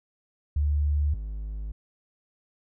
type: tone pair in turn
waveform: sine / triangle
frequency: 73.42 / 52.11 Hz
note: D2 / G#1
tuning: 0 / +7 cents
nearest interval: tritone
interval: 593 cents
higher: first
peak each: -21 / -29 dBFS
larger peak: first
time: 0.56-1.14 / 1.14-1.72 s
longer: neither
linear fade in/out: 5 ms
effects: none